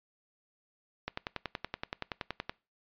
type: click train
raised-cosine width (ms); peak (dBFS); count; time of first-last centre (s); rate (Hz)
0.3; -18; 16; 1.08-2.495; 10.6
effects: noise-tail reverb RT60 0.3 s tail -23 dB re dry + resampled to 11025 Hz